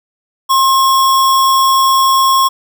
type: tone with sample-and-hold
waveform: sine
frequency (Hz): 1067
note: C6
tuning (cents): +34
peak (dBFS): -7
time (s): 0.49-2.49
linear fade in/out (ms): 20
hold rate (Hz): 4410
effects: none